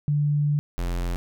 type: tone pair in turn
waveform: sine / square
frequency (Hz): 146.83 / 43.65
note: D3 / F1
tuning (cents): 0 / 0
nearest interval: octave + major sixth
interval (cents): 2100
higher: first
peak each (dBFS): -19 / -25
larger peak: first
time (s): 0.08-0.59 / 0.78-1.16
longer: first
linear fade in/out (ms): 0
effects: none